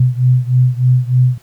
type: beating tone pair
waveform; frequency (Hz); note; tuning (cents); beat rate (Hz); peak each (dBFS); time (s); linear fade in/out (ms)
sine; 125.1 / 128.4; B2 / C3; +23 / -32; 3.3; -11 / -13; 0-1.38; 5
effects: pink hiss -50 dBFS RMS until 1.42 s